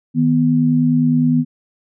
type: tone pair together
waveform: sine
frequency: 157.12 / 246.9 Hz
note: D#3 / B3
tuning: +17 / 0 cents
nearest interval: minor sixth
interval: 783 cents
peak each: -16 / -13 dBFS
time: 0.14-1.45 s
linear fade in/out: 50 ms
effects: none